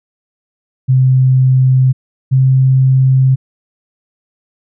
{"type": "tone pair in turn", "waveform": "sine", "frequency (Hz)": [130, 131.66], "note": ["C3", "C3"], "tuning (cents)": [-11, 11], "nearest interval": "unison", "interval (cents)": 22, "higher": "second", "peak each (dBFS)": -6, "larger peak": "neither", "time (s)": [[0.88, 1.93], [2.31, 3.36]], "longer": "neither", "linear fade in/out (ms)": 20, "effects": []}